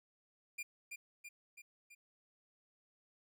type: tone with echo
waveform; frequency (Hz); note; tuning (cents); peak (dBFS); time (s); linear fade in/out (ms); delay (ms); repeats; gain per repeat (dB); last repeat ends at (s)
45% pulse; 2400; D7; +37; -40; 0.58-0.63; 10; 330; 4; -4; 1.95
effects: none